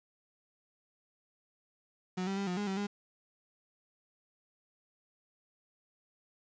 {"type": "tone with pitch steps", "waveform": "35% pulse", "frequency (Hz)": [183.5, 194.7, 198.4, 179.6, 205.6, 192.2, 203.7], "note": ["F#3", "G3", "G3", "F3", "G#3", "G3", "G#3"], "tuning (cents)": [-14, -12, 21, 49, -17, -34, -33], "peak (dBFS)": -31, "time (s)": [2.17, 2.87], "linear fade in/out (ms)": 10, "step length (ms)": 100, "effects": ["resampled to 16000 Hz", "10-bit"]}